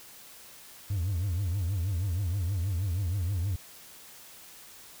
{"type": "tone with vibrato", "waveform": "triangle", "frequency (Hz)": 92.2, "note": "F#2", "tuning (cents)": -6, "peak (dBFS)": -24, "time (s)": [0.9, 3.56], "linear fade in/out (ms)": 5, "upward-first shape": "triangle", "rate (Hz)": 6.3, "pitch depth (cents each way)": 240, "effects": ["tanh soft clip ceiling -21 dBFS", "white hiss -50 dBFS RMS until 5 s"]}